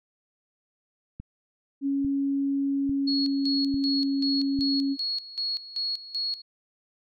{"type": "click train", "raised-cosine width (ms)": 5, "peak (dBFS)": -25, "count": 5, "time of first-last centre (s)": [1.2, 4.59], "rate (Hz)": 1.18}
{"type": "tone with pitch glide", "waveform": "sine", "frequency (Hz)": [277.2, 275.6], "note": ["C#4", "C#4"], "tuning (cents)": [0, -10], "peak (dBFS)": -23, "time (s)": [1.81, 4.97], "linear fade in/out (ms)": 50, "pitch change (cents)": -10, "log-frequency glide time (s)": [2.63, 3.97]}
{"type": "tone with tremolo", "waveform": "sine", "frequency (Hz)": 4332, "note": "C#8", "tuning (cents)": -41, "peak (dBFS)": -26, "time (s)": [3.07, 6.42], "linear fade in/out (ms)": 10, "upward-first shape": "square", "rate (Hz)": 2.6, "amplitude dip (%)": 80}
{"effects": []}